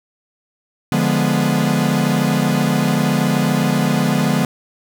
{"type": "chord", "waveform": "45% pulse", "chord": "D diminished seventh", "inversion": "none", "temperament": "equal", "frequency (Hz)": [146.83, 174.61, 207.7, 246.9], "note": ["D3", "F3", "Ab3", "Cb4"], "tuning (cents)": [0, 0, 0, 0], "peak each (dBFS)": -20, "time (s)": [0.92, 4.45], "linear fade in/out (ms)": 2, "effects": []}